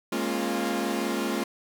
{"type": "chord", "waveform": "sawtooth", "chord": "Bb minor seventh", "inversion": "third", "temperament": "equal with one note detuned", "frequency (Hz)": [207.7, 233.1, 272.1, 349.2], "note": ["Ab3", "Bb3", "Db4", "F4"], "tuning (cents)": [0, 0, -32, 0], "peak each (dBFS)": [-28, -28, -28, -27], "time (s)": [0.12, 1.44], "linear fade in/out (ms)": 5, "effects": []}